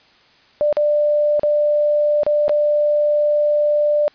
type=tone with dropouts; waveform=sine; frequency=593 Hz; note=D5; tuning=17 cents sharp; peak=-13 dBFS; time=0.61-4.08 s; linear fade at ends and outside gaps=0 ms; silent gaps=0.727-0.769 / 1.395-1.433 / 2.233-2.265 / 2.481-2.494 s; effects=white hiss -52 dBFS RMS until 4.14 s + resampled to 11025 Hz